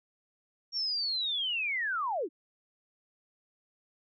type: linear sweep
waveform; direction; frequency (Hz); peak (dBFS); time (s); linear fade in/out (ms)
sine; down; 5588 to 266.8; -29; 0.72-2.29; 50
effects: none